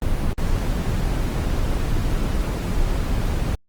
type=noise with dropouts; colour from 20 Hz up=brown; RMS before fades=-21 dBFS; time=0.02-3.55 s; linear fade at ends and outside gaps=1 ms; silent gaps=0.331-0.379 s; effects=Opus 24 kbps